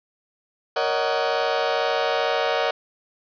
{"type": "chord", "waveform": "sawtooth", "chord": "D# minor seventh", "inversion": "second", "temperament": "just", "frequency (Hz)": [466.7, 560, 622.3, 746.7], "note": ["A#4", "C#5", "D#5", "F#5"], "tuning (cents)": [2, 18, 0, 16], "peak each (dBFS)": -22, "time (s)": [0.76, 2.71], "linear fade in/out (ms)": 5, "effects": ["resampled to 11025 Hz", "7-bit"]}